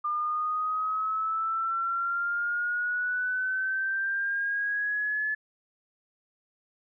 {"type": "exponential sweep", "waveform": "sine", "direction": "up", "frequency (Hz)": [1200, 1726], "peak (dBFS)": -26, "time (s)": [0.04, 5.35], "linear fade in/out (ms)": 10, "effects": []}